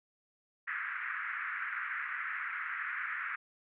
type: band-pass noise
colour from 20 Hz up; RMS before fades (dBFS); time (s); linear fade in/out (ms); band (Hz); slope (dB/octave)
pink; -38; 0.67-3.36; 10; 1300 to 2100; 48
effects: none